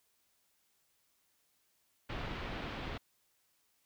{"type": "low-pass noise", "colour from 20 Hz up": "pink", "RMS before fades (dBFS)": -41, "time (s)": [2.09, 2.98], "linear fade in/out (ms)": 10, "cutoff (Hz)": 3600, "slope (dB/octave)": 24, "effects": ["white hiss -75 dBFS RMS until 3.85 s"]}